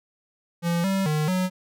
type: tone with pitch steps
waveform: square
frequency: 170.8 / 193.6 / 152.7 / 184.5 Hz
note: F3 / G3 / D#3 / F#3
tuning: -38 / -21 / -32 / -5 cents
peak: -22 dBFS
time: 0.62-1.5 s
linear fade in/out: 50 ms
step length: 220 ms
effects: none